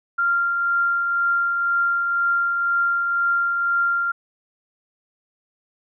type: tone with tremolo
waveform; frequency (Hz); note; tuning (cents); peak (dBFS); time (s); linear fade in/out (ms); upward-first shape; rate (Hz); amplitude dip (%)
sine; 1389; F6; -10; -16; 0.18-4.12; 10; triangle; 2; 35
effects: none